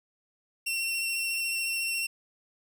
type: tone with vibrato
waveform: sawtooth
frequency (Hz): 2719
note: F7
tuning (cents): -47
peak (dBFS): -25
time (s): 0.66-2.07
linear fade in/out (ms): 10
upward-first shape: sine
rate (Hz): 14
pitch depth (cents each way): 14
effects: none